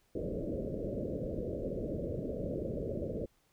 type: low-pass noise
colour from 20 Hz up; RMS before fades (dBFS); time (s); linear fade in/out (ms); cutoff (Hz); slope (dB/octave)
white; -37; 0.15-3.26; 5; 600; 96
effects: pink hiss -72 dBFS RMS until 3.52 s